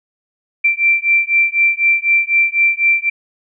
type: beating tone pair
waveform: sine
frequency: 2349 / 2353 Hz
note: D7 / D7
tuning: 0 / +3 cents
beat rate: 4 Hz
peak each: -14 dBFS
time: 0.64-3.1 s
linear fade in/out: 10 ms
effects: none